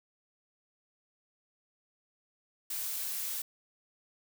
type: noise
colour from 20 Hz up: blue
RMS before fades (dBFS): -36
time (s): 2.7-3.42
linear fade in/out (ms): 5
effects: none

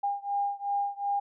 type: beating tone pair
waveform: sine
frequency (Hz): 805 / 807.7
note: G5 / G#5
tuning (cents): +46 / -48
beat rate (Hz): 2.7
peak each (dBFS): -30 / -31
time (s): 0.03-1.2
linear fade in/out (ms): 10
effects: none

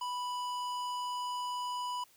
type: tone with hard clipping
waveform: triangle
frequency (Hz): 987.8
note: B5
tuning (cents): 0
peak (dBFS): -36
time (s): 0.01-2.04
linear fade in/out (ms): 5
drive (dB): 18
effects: white hiss -64 dBFS RMS until 2.16 s

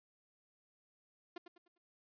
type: tone with echo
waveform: sawtooth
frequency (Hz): 349.2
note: F4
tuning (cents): 0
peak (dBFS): -39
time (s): 1.36-1.38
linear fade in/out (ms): 5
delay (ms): 100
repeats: 4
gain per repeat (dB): -9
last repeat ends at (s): 1.78
effects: resampled to 11025 Hz

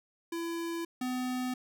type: tone pair in turn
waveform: square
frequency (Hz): 335.8 / 252.6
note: E4 / B3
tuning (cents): +32 / +39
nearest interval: perfect fourth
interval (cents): 493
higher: first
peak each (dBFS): -34 / -32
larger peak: second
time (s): 0.32-0.85 / 1.01-1.54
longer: neither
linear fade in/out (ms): 5
effects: none

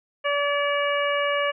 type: harmonic tone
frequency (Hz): 574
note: D5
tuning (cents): -40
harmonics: 1 / 2 / 3 / 4 / 5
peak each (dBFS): -24 / -27 / -29 / -30 / -31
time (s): 0.24-1.52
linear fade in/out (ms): 20
effects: none

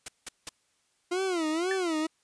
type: noise bursts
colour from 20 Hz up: white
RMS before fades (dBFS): -36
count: 3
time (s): 0.06-0.492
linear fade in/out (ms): 5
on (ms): 24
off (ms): 180
type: tone with vibrato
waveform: 40% pulse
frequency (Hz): 344.4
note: F4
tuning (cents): -24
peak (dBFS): -26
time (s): 1.11-2.07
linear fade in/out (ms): 10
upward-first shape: sine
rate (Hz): 2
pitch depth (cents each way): 190
type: tone with exponential decay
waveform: sine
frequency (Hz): 1760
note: A6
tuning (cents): 0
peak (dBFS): -26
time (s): 1.71-1.81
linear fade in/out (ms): 2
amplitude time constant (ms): 21
effects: white hiss -71 dBFS RMS until 2.23 s + resampled to 22050 Hz

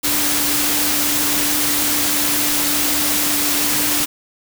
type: tone in noise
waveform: sine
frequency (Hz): 293.7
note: D4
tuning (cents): 0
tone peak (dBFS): -26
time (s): 0.03-4.06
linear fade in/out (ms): 20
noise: white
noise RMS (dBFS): -18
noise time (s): 0.03-4.06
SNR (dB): -11
effects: none

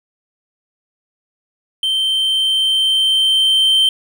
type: tone with level ramp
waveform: triangle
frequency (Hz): 3118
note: G7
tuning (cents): -10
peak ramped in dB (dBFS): -13 to -8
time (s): 1.83-3.89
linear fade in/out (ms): 2
effects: none

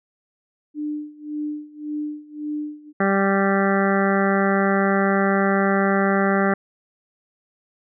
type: tone with tremolo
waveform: sine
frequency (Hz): 299.3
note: D4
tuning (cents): +33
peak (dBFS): -23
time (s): 0.74-2.93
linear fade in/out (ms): 50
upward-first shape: sine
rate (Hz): 1.8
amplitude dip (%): 90
type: harmonic tone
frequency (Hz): 196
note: G3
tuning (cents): 0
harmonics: 1 / 2 / 3 / 4 / 6 / 7 / 8 / 9 / 10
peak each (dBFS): -20 / -23 / -25 / -26 / -28 / -28 / -29 / -30 / -30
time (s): 3-6.54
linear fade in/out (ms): 5
effects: none

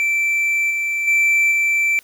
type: tone with level steps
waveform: triangle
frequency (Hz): 2335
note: D7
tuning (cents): -11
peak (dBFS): -14 / -17 / -11 / -13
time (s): 0-1.99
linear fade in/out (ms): 0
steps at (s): 0.7 / 1.07 / 1.51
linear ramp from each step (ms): 10
effects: white hiss -51 dBFS RMS until 2.03 s

